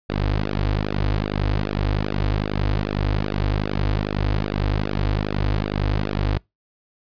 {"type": "tone with flanger", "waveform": "sawtooth", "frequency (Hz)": 50.9, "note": "G#1", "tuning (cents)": -34, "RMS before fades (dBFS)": -22, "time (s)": [0.09, 6.38], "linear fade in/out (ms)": 5, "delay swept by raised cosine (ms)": [0.94, 5.34], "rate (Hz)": 2.5, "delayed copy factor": -1, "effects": ["noise-tail reverb RT60 0.2 s tail -26 dB re dry", "resampled to 11025 Hz"]}